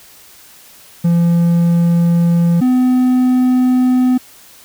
triangle tone pair in turn, 170.6 / 253 Hz, F3 / B3, -40 / +42 cents, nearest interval perfect fifth, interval 682 cents, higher second, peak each -7 dBFS, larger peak neither, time 1.04-2.61 / 2.61-4.18 s, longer neither, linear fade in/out 10 ms, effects white hiss -42 dBFS RMS until 4.64 s

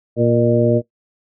harmonic tone with a mistuned harmonic, 117.7 Hz, A#2, 17 cents sharp, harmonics 1 / 2 / 3 / 4 / 5, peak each -18 / -18 / -18 / -18 / -18 dBFS, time 0.16-0.82 s, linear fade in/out 50 ms, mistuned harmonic 5, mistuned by +31 cents, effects noise-tail reverb RT60 0.1 s tail -17 dB re dry

